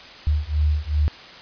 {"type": "beating tone pair", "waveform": "sine", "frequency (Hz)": [73.8, 76.4], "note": ["D2", "D#2"], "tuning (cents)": [9, -31], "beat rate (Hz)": 2.6, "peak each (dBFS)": -21, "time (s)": [0.27, 1.08], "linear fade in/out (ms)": 0, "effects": ["white hiss -41 dBFS RMS until 1.41 s", "resampled to 11025 Hz"]}